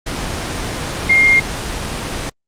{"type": "tone in noise", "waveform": "sine", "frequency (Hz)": 2122, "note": "C7", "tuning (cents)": 24, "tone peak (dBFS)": -8, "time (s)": [1.09, 1.4], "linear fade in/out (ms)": 10, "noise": "pink", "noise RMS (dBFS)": -22, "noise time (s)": [0.06, 2.3], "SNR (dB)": 11, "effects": ["low-pass 8000 Hz 12 dB/octave", "Opus 32 kbps"]}